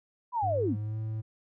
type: linear sweep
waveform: sine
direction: down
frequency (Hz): 1016 to 160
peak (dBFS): -26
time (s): 0.32-0.77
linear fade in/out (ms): 50
type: tone with pitch glide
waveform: triangle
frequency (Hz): 101.1 to 109.62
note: G#2 to A2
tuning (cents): -46 to -6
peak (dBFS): -29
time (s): 0.42-1.22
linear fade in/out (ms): 20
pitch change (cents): +140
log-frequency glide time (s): 0.56-0.98
effects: none